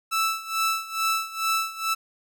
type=tone with tremolo; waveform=sawtooth; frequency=1318.5 Hz; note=E6; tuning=in tune; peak=-17 dBFS; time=0.11-1.95 s; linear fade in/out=20 ms; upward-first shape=sine; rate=2.3 Hz; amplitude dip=85%; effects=none